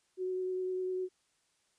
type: tone with vibrato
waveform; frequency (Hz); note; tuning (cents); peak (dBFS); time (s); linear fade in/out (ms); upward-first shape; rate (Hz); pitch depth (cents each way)
sine; 370; F#4; 0; -32; 0.17-1.09; 50; triangle; 9.9; 14
effects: white hiss -74 dBFS RMS until 1.78 s + resampled to 22050 Hz